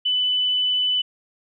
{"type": "tone", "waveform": "sine", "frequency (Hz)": 2996, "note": "F#7", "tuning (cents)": 21, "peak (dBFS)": -18, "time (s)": [0.05, 1.02], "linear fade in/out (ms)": 10, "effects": []}